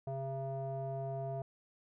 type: tone with low-pass filter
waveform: square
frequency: 134.9 Hz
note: C#3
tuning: 47 cents flat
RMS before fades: -39 dBFS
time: 0.07-1.42 s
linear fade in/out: 2 ms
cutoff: 680 Hz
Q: 5
effects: none